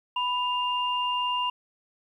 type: tone pair together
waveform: sine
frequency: 990 / 2802 Hz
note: B5 / F7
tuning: +4 / +5 cents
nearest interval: octave + tritone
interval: 1801 cents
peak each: -26 / -29 dBFS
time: 0.16-1.5 s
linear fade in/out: 5 ms
effects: 10-bit